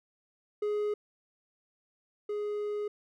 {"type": "tone pair in turn", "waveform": "triangle", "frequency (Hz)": [417.8, 416.3], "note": ["G#4", "G#4"], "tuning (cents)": [10, 4], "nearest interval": "unison", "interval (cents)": 6, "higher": "first", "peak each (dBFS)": [-26, -29], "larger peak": "first", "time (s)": [[0.62, 0.94], [2.29, 2.88]], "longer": "second", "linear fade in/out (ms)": 5, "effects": []}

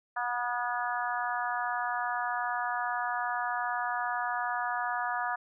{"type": "harmonic tone with a mistuned harmonic", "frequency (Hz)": 242.5, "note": "B3", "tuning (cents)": -31, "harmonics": [3, 4, 5, 6, 7], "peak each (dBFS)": [-34, -35, -36, -37, -37], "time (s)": [0.16, 5.36], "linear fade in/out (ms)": 10, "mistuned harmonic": 5, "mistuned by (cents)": 20, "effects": []}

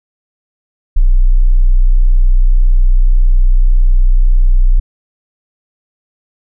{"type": "tone", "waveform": "sine", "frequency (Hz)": 30.88, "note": "B0", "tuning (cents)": 1, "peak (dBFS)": -4, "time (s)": [0.96, 4.8], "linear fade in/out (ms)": 10, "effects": []}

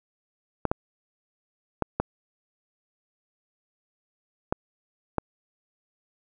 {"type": "clicks", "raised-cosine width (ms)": 1, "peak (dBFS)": -9, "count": 6, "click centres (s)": [0.653, 0.715, 1.823, 2, 4.525, 5.183], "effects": []}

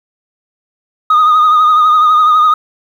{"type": "tone with vibrato", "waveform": "sine", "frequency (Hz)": 1239, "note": "D#6", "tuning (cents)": -8, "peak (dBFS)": -3, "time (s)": [1.1, 2.54], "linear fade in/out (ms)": 5, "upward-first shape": "sine", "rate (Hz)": 12, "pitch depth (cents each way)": 43, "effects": ["tanh soft clip ceiling -4 dBFS", "7-bit"]}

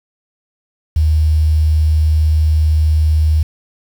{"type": "tone with quantisation", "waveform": "sine", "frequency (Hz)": 77.7, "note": "D#2", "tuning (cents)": -2, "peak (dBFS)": -9, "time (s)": [0.96, 3.43], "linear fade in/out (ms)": 5, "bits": 6, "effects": []}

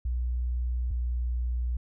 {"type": "tone pair in turn", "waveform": "sine", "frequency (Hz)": [61, 60.58], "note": ["B1", "B1"], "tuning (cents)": [-21, -33], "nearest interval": "unison", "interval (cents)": 12, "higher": "first", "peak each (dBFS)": -26, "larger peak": "neither", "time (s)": [[0.05, 0.91], [0.91, 1.77]], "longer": "neither", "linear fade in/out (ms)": 5, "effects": []}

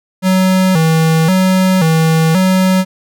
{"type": "tone with vibrato", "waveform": "square", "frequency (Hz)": 173.5, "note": "F3", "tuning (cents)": -11, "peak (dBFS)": -9, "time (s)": [0.22, 2.85], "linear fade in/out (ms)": 50, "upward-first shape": "square", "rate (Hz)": 0.94, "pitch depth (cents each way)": 130, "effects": []}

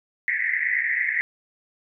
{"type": "band-pass noise", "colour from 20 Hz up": "pink", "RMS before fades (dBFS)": -24, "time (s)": [0.28, 1.21], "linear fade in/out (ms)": 0, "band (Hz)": [1800, 2100], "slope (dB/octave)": 96, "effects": []}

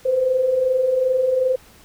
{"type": "tone pair together", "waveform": "sine", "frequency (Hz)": [494.6, 517.2], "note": ["B4", "C5"], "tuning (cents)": [3, -20], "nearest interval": "minor second", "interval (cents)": 77, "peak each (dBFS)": [-25, -16], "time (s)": [0.05, 1.56], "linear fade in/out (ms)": 10, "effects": ["pink hiss -49 dBFS RMS until 1.84 s"]}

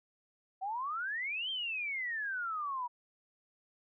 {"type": "exponential two-way sweep", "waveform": "sine", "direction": "up then down", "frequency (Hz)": [740, 3200, 952], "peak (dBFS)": -34, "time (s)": [0.61, 2.88], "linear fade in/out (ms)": 20, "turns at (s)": 1.5, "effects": []}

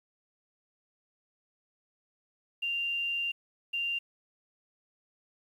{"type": "tone bursts at uneven times", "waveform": "sine", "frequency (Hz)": 2784, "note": "F7", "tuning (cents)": -6, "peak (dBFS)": -29, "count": 2, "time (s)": [[2.62, 3.32], [3.73, 3.99]], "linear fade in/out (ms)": 10, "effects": ["10-bit"]}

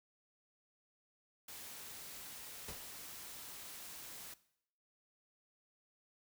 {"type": "noise", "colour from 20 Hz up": "white", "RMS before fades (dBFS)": -50, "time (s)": [1.48, 4.34], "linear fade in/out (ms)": 5}
{"type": "noise with exponential decay", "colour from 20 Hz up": "pink", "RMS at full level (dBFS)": -43, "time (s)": [2.68, 2.88], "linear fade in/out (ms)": 5, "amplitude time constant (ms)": 43}
{"effects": ["noise-tail reverb RT60 0.7 s tail -18 dB re dry"]}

